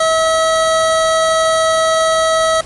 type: tone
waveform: 25% pulse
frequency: 645 Hz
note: E5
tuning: 38 cents flat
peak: -7 dBFS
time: 0-2.61 s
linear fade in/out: 5 ms
effects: pink hiss -35 dBFS RMS until 2.65 s + MP3 48 kbps